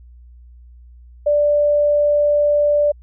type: tone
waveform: sine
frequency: 587.3 Hz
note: D5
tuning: in tune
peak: -12 dBFS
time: 1.26-2.92 s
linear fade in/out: 10 ms
effects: added 60 Hz sine -40 dBFS peak until 3.02 s